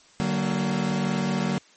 40% pulse chord, D augmented, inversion none, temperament equal with one note detuned, 146.83 / 188.34 / 233.1 Hz, D3 / F#3 / A#3, 0 / +31 / 0 cents, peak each -29 / -25 / -27 dBFS, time 0.2-1.58 s, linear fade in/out 0 ms, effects white hiss -55 dBFS RMS until 1.76 s + MP3 32 kbps

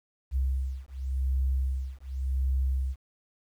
sine beating tone pair, 65.41 / 66.3 Hz, C2 / C2, 0 / +23 cents, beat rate 0.89 Hz, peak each -29 dBFS, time 0.31-2.96 s, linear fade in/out 50 ms, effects 10-bit

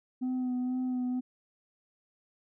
sine tone with vibrato, 252.5 Hz, B3, 39 cents sharp, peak -26 dBFS, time 0.21-1.21 s, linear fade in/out 20 ms, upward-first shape sine, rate 2.1 Hz, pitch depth 21 cents each way, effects tanh soft clip ceiling -28 dBFS

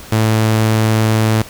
sawtooth tone, 110 Hz, A2, in tune, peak -7 dBFS, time 0.12-1.42 s, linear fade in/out 5 ms, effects pink hiss -35 dBFS RMS until 1.49 s

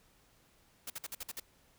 white noise bursts, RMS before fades -41 dBFS, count 7, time 0.87-1.399 s, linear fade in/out 5 ms, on 31 ms, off 52 ms, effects pink hiss -67 dBFS RMS until 1.78 s

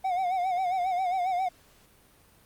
triangle tone with vibrato, 735 Hz, F#5, 12 cents flat, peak -23 dBFS, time 0.04-1.49 s, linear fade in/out 10 ms, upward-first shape sine, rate 7.4 Hz, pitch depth 82 cents each way, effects pink hiss -59 dBFS RMS until 2.45 s + Opus 32 kbps

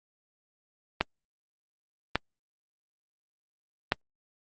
clicks, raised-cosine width 0.3 ms, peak -7 dBFS, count 3, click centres 1.01 / 2.156 / 3.921 s, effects Opus 32 kbps

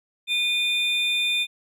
triangle tone pair together, 2454 / 3580 Hz, D#7 / A7, -25 / +29 cents, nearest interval perfect fifth, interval 654 cents, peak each -22 dBFS, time 0.27-1.47 s, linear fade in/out 50 ms, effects none

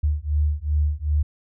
sine beating tone pair, 73.42 / 76.02 Hz, D2 / D#2, 0 / -40 cents, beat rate 2.6 Hz, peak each -22 dBFS, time 0.03-1.23 s, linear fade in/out 10 ms, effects none

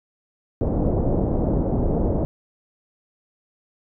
pink low-pass noise, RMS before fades -21 dBFS, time 0.61-2.25 s, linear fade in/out 0 ms, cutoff 630 Hz, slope 24 dB/octave, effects none

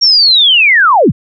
sine linear sweep, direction down, 5620 to 61.74 Hz, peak -4 dBFS, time 0.01-1.12 s, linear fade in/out 20 ms, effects none

